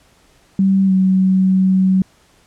sine tone with pitch glide, 192.9 to 188.49 Hz, G3 to F#3, -28 to +32 cents, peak -10 dBFS, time 0.59-2.02 s, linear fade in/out 2 ms, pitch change -40 cents, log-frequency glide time 0.86-0.92 s, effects pink hiss -53 dBFS RMS until 2.46 s + low-pass 10000 Hz 12 dB/octave

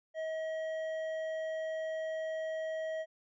triangle tone with hard clipping, 637 Hz, D#5, 41 cents sharp, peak -36 dBFS, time 0.14-3.06 s, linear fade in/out 50 ms, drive 11 dB, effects resampled to 16000 Hz

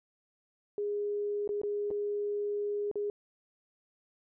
sine tone with dropouts, 411.8 Hz, G#4, 15 cents flat, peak -30 dBFS, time 0.78-3.1 s, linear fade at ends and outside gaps 1 ms, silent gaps 1.476-1.491 / 1.616-1.634 / 1.905-1.911 / 2.914-2.956 s, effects none

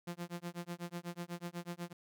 sawtooth tone with tremolo, 173.6 Hz, F3, 10 cents flat, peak -34 dBFS, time 0.07-1.93 s, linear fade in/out 5 ms, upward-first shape sine, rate 8.1 Hz, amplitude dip 100%, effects none

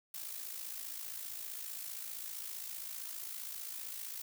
blue noise with amplitude modulation, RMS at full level -41 dBFS, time 0.14-4.22 s, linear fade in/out 5 ms, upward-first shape sine, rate 55.3 Hz, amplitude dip 60%, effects none

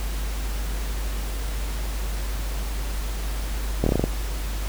slowing click train, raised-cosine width 2 ms, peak -7 dBFS, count 7, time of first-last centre 3.84-4.04 s, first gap 24 ms, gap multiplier 1.13, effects added 50 Hz sine -25 dBFS peak until 4.68 s + pink hiss -36 dBFS RMS until 4.68 s

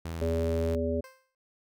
sawtooth tone, 82.41 Hz, E2, in tune, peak -30 dBFS, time 0.05-0.76 s, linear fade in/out 5 ms
harmonic tone, 82.41 Hz, E2, in tune, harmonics 1 / 3 / 5 / 7, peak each -32 / -32 / -32 / -32 dBFS, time 0.21-1.01 s, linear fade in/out 10 ms
15% pulse tone with exponential decay, 523.3 Hz, C5, in tune, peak -38 dBFS, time 1.04-1.35 s, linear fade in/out 2 ms, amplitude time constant 67 ms
effects none

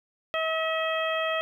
harmonic tone, 642 Hz, E5, 46 cents flat, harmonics 1 / 2 / 3 / 4 / 5, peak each -28 / -31 / -33 / -34 / -35 dBFS, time 0.34-1.41 s, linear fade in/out 0 ms, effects 10-bit

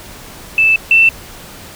sine tone pair in turn, 2637 / 2675 Hz, E7 / E7, 0 / +25 cents, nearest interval unison, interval 25 cents, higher second, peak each -7 / -5 dBFS, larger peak second, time 0.58-0.76 / 0.91-1.09 s, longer neither, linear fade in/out 2 ms, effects pink hiss -34 dBFS RMS until 1.75 s

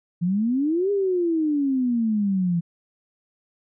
sine exponential two-way sweep, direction up then down, 166.9 to 410 to 166.9 Hz, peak -19 dBFS, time 0.21-2.61 s, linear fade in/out 20 ms, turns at 0.91 s, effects none

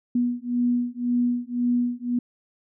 sine beating tone pair, 242.3 / 244.2 Hz, B3 / B3, -33 / -19 cents, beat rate 1.9 Hz, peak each -24 dBFS, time 0.15-2.19 s, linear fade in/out 5 ms, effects none

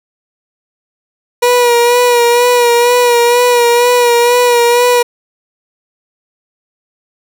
30% pulse tone with vibrato, 482.4 Hz, B4, 41 cents flat, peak -4 dBFS, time 1.42-5.03 s, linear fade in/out 10 ms, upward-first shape sine, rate 2.1 Hz, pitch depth 33 cents each way, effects none

